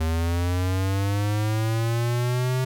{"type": "linear sweep", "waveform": "square", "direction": "up", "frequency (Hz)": [79.3, 130], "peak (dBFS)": -22, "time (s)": [0, 2.65], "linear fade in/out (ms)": 10, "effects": []}